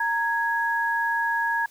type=tone pair together; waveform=sine; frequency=925.5 / 1662 Hz; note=A#5 / G#6; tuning=-13 / +1 cents; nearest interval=minor seventh; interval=1014 cents; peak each=-25 / -24 dBFS; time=0-1.66 s; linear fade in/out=5 ms; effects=white hiss -55 dBFS RMS until 1.7 s